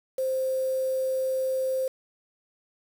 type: tone with quantisation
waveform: sine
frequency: 523.3 Hz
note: C5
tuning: in tune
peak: -24 dBFS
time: 0.18-1.88 s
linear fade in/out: 5 ms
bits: 7
effects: none